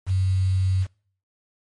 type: tone with quantisation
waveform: sine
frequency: 94 Hz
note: F#2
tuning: 28 cents sharp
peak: -18 dBFS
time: 0.06-0.87 s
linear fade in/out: 50 ms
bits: 7
effects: noise-tail reverb RT60 0.5 s tail -25 dB re dry + MP3 48 kbps